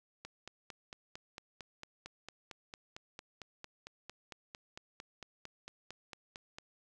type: click train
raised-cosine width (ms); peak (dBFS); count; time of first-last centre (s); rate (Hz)
0.2; -28; 29; 0.25-6.585; 4.42
effects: none